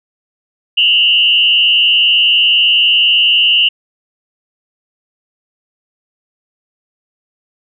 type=tone with frequency modulation; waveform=sine; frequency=2882 Hz; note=F#7; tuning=46 cents flat; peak=-7 dBFS; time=0.77-3.69 s; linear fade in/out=10 ms; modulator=116 Hz; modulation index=1.2; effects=none